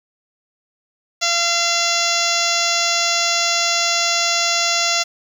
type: harmonic tone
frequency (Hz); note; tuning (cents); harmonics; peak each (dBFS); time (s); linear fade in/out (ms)
685; F5; -34; 1 / 2 / 3 / 4 / 5 / 6 / 7 / 8 / 9 / 10; -25 / -25 / -25 / -25 / -25 / -25 / -25 / -25 / -25 / -25; 1.21-5.04; 20
effects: 7-bit